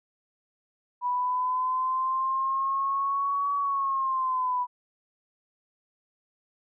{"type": "linear two-way sweep", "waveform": "sine", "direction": "up then down", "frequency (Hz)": [981, 1134, 981], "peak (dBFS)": -24, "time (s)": [1.01, 4.67], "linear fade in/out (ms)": 50, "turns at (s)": 3.55, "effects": []}